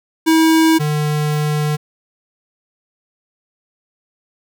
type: tone pair in turn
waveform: square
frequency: 321.7 / 150.3 Hz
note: E4 / D3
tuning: -42 / +40 cents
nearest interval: octave + minor second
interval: 1318 cents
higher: first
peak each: -10 / -16 dBFS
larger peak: first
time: 0.26-0.79 / 0.79-1.77 s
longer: second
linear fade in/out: 20 ms
effects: none